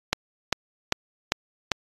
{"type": "click train", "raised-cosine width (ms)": 0.2, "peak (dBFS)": -3, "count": 5, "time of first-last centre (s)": [0.13, 1.717], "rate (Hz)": 2.52, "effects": ["AAC 32 kbps"]}